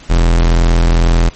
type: tone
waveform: 45% pulse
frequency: 42.17 Hz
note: E1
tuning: 40 cents sharp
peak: -7 dBFS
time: 0.09-1.3 s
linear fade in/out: 20 ms
effects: pink hiss -38 dBFS RMS until 1.35 s + MP3 32 kbps